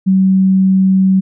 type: tone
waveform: sine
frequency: 190 Hz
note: F#3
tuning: 46 cents sharp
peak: -7 dBFS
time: 0.06-1.21 s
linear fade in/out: 20 ms
effects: none